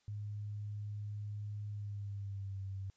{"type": "tone with pitch glide", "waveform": "sine", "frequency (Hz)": [103.83, 96.88], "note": ["G#2", "G2"], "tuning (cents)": [0, -20], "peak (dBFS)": -39, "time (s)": [0.08, 2.9], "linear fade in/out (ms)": 0, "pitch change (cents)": -120, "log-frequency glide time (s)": [1.69, 2.61], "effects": ["white hiss -75 dBFS RMS until 2.96 s", "resampled to 16000 Hz"]}